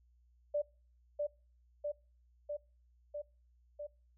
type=tone with echo; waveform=sine; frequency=587.3 Hz; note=D5; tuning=in tune; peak=-30 dBFS; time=0.54-0.62 s; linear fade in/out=10 ms; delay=650 ms; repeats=5; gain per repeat=-2 dB; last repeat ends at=3.87 s; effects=noise-tail reverb RT60 0.4 s tail -25 dB re dry + added 60 Hz sine -65 dBFS peak until 4.17 s